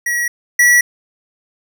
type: tone pair in turn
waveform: square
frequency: 1917 / 1939.3 Hz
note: A#6 / B6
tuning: +48 / -32 cents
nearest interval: unison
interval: 20 cents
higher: second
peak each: -16 / -8 dBFS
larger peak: second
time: 0.06-0.28 / 0.59-0.81 s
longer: neither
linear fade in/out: 5 ms
effects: none